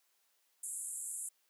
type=band-pass noise; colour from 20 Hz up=white; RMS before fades=-42 dBFS; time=0.63-1.29 s; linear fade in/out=5 ms; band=7300 to 11000 Hz; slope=96 dB/octave; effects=white hiss -75 dBFS RMS until 1.49 s + high-pass 400 Hz 12 dB/octave